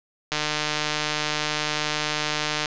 click train, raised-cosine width 0.2 ms, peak -7 dBFS, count 354, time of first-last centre 0.32-2.658 s, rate 151 Hz, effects resampled to 16000 Hz + 8-bit

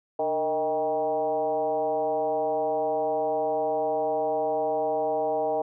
sine tone with frequency modulation, 626 Hz, D#5, 10 cents sharp, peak -23 dBFS, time 0.19-5.62 s, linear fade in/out 5 ms, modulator 164 Hz, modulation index 1.3, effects none

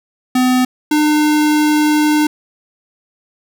square tone pair in turn, 253.4 / 301.9 Hz, B3 / D4, +45 / +48 cents, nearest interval minor third, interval 303 cents, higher second, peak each -11 dBFS, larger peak neither, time 0.35-0.65 / 0.91-2.27 s, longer second, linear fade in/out 5 ms, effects none

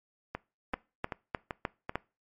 two click trains, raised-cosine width 0.5 ms, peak -15 / -19 dBFS, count 5 / 5, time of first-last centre 0.74-1.956 / 0.35-1.894 s, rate 3.29 / 2.59 Hz, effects noise-tail reverb RT60 0.3 s tail -22 dB re dry + MP3 48 kbps

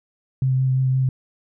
sine tone with vibrato, 130.81 Hz, C3, in tune, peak -16 dBFS, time 0.42-1.09 s, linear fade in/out 2 ms, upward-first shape sine, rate 5.8 Hz, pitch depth 13 cents each way, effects none

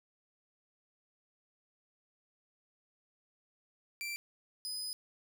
sawtooth tone pair in turn, 2349 / 5003 Hz, D7 / D#8, 0 / +9 cents, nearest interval octave + minor second, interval 1309 cents, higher second, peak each -34 / -35 dBFS, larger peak first, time 4.01-4.16 / 4.65-4.93 s, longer second, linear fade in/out 0 ms, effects none

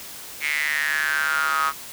square tone with high-pass filter sweep, 74.1 Hz, D2, 16 cents sharp, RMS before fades -23 dBFS, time 0.4-1.73 s, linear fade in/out 50 ms, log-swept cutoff 2200 to 1200 Hz, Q 9.1, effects white hiss -38 dBFS RMS until 1.92 s

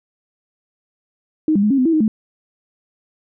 sine tone with pitch steps, 311.5 / 200.9 / 210.4 / 273.9 / 254.7 / 328.4 / 311.5 / 217.6 Hz, D#4 / G3 / G#3 / C#4 / C4 / E4 / D#4 / A3, +2 / +43 / +23 / -21 / -46 / -6 / +2 / -19 cents, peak -12 dBFS, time 1.48-2.08 s, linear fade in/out 2 ms, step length 75 ms, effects none

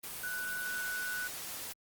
sine tone in noise, 1484 Hz, F#6, 5 cents sharp, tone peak -35 dBFS, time 0.23-1.28 s, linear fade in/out 10 ms, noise white, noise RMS -42 dBFS, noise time 0.03-1.73 s, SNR +4 dB, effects Opus 24 kbps

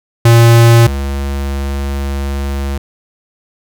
square tone pair in turn, 116.54 / 69.3 Hz, A#2 / C#2, 0 / 0 cents, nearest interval major sixth, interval 900 cents, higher first, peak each -4 / -16 dBFS, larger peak first, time 0.25-0.87 / 0.87-2.78 s, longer second, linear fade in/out 5 ms, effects none

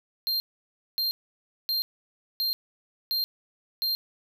square tone bursts, 4186 Hz, C8, in tune, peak -25 dBFS, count 6, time 0.27-3.95 s, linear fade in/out 0 ms, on 130 ms, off 580 ms, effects none

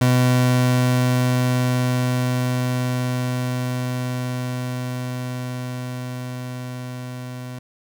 30% pulse tone with level ramp, 125.6 Hz, B2, 30 cents sharp, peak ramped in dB -11 to -28 dBFS, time 0.01-7.59 s, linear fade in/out 5 ms, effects none

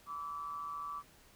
sine tone with amplitude modulation, 1154 Hz, D6, 31 cents flat, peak -36 dBFS, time 0.06-1.03 s, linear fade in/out 50 ms, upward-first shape sine, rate 154 Hz, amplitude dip 60%, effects pink hiss -62 dBFS RMS until 1.35 s

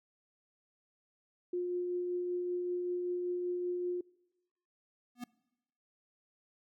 sine tone with tremolo, 356.1 Hz, F4, 34 cents sharp, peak -31 dBFS, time 1.53-4.01 s, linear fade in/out 5 ms, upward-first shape triangle, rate 5.2 Hz, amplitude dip 25%
square tone with exponential growth, 243.7 Hz, B3, 23 cents flat, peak -36 dBFS, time 5.15-5.24 s, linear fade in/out 5 ms, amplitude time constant 19 ms
effects noise-tail reverb RT60 1.0 s tail -24 dB re dry

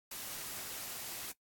white noise, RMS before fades -43 dBFS, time 0.11-1.32 s, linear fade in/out 5 ms, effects noise-tail reverb RT60 0.1 s tail -19 dB re dry + AAC 64 kbps

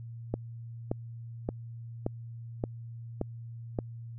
click train, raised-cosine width 2 ms, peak -16 dBFS, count 7, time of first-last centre 0.34-3.788 s, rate 1.74 Hz, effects added 116 Hz sine -40 dBFS peak until 4.18 s

